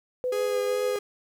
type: tone with tremolo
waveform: sine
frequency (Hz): 503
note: B4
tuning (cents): +32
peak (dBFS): -24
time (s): 0.24-0.96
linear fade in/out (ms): 0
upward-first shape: sine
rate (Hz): 6.8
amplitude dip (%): 30
type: tone with vibrato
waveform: 45% pulse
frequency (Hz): 412.9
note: G#4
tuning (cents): -10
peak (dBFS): -28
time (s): 0.32-0.99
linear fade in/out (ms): 5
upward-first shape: sine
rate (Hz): 2.5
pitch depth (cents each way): 15
effects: 10-bit